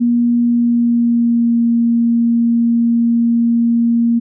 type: tone with pitch glide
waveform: sine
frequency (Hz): 238.3 to 233.7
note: A#3 to A#3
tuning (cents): +38 to +5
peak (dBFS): -10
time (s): 0-4.2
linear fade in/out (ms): 20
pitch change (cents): -33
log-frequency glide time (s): 0.4-1.63
effects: none